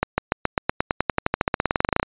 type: accelerating click train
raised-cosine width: 0.5 ms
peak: -3 dBFS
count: 27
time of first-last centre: 0.03-2.03 s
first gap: 150 ms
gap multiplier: 0.94
effects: resampled to 8000 Hz